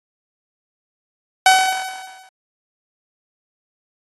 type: tone with exponential decay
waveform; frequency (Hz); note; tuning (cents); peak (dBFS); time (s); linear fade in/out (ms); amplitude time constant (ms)
sawtooth; 755; F#5; +35; -3; 1.46-2.29; 2; 180
effects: AAC 32 kbps